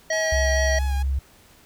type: harmonic tone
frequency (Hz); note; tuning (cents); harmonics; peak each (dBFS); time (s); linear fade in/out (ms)
638; D#5; +43; 1 / 3 / 5 / 7 / 9; -23 / -25 / -38 / -34 / -31; 0.1-0.79; 5
type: tone with vibrato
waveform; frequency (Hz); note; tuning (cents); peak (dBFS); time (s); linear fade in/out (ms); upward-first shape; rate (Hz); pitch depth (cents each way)
sawtooth; 829; G#5; -3; -30; 0.12-1.03; 10; sine; 4.5; 36
type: tone with pitch glide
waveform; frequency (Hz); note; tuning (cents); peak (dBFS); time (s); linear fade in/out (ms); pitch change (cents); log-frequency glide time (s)
sine; 67 to 67.47; C2 to C#2; +42 to -46; -20; 0.32-1.19; 5; +12; 0.5-1.02
effects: pink hiss -53 dBFS RMS until 1.65 s